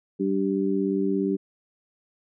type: harmonic tone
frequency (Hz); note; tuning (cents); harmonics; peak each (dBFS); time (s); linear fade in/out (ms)
97.2; G2; -14; 2 / 3 / 4; -26 / -26 / -26; 0.19-1.37; 20
effects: none